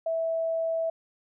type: tone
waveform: sine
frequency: 655 Hz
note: E5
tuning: 11 cents flat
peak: -25 dBFS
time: 0.06-0.9 s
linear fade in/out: 5 ms
effects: none